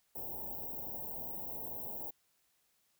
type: band-stop noise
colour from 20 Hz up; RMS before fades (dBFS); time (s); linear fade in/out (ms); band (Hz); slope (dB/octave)
white; -42; 0.15-2.11; 10; 930 to 14000; 96
effects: white hiss -75 dBFS RMS until 2.99 s